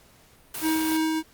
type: noise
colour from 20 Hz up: white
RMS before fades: -33 dBFS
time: 0.54-0.97 s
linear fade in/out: 5 ms
type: tone with tremolo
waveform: square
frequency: 317.3 Hz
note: D#4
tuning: 34 cents sharp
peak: -22 dBFS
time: 0.61-1.23 s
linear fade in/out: 50 ms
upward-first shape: sine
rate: 3.3 Hz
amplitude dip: 25%
type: clicks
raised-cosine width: 1 ms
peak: -28 dBFS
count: 4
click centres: 0.688 / 0.762 / 0.846 / 0.917 s
effects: pink hiss -56 dBFS RMS until 1.33 s + Opus 48 kbps